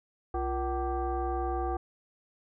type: tone with frequency modulation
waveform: sine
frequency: 349.2 Hz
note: F4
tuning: in tune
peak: -28 dBFS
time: 0.34-1.77 s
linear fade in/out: 5 ms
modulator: 412 Hz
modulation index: 1.5
effects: none